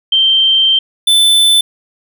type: tone pair in turn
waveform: sine / square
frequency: 3136 / 3520 Hz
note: G7 / A7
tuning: 0 / 0 cents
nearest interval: major second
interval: 200 cents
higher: second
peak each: -7 dBFS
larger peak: neither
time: 0.12-0.79 / 1.07-1.61 s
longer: first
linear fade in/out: 5 ms
effects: none